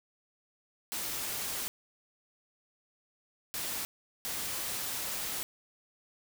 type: noise bursts at uneven times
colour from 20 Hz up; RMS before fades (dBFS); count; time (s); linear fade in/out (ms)
white; -36; 3; 0.92-1.68 / 3.54-3.85 / 4.25-5.43; 0
effects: none